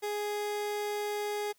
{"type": "tone", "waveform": "30% pulse", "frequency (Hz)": 415.3, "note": "G#4", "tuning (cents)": 0, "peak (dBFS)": -29, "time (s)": [0.02, 1.53], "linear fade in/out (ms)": 20, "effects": ["white hiss -68 dBFS RMS until 1.58 s"]}